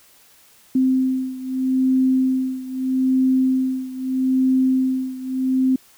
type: beating tone pair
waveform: sine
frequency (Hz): 260 / 260.79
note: C4 / C4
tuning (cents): -11 / -6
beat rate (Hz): 0.79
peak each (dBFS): -18 / -21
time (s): 0.75-5.76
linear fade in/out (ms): 5
effects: white hiss -52 dBFS RMS until 5.97 s